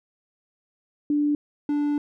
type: tone pair in turn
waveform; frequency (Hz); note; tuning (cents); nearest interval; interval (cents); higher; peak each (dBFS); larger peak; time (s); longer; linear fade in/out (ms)
sine / triangle; 293.7 / 292.4; D4 / D4; 0 / -7; unison; 7; first; -19; neither; 1.1-1.35 / 1.69-1.98; second; 2
effects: none